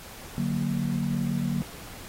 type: chord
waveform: sine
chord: D augmented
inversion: none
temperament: equal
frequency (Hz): 146.83 / 185 / 233.1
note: D3 / F#3 / A#3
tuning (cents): 0 / 0 / 0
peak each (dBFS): -29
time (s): 0.38-1.62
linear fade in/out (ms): 0
effects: pink hiss -44 dBFS RMS until 2.08 s + AAC 48 kbps